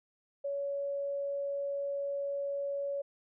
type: tone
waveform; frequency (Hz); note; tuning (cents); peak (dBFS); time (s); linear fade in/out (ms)
sine; 562; C#5; +24; -32; 0.44-3.02; 10
effects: none